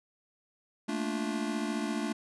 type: chord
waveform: square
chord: Bb major seventh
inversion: third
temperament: just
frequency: 218.5 / 233.1 / 291.4 / 349.6 Hz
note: A3 / Bb3 / D4 / F4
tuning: -12 / 0 / -13 / +2 cents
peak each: -35 / -40 / -36 / -40 dBFS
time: 0.88-2.13 s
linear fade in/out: 10 ms
effects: resampled to 24000 Hz